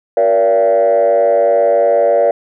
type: tone with frequency modulation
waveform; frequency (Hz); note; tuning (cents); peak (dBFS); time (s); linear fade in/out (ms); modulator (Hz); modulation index
sine; 574; D5; -40; -7; 0.17-2.31; 2; 103; 1.1
effects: tanh soft clip ceiling -5 dBFS